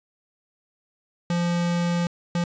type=tone bursts at uneven times; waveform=square; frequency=173.1 Hz; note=F3; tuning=15 cents flat; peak=-22 dBFS; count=2; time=1.3-2.07 / 2.35-2.44 s; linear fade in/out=2 ms; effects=resampled to 16000 Hz + 8-bit